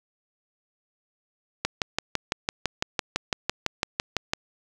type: click train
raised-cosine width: 0.2 ms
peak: -6 dBFS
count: 17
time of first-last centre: 1.65-4.335 s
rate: 5.96 Hz
effects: none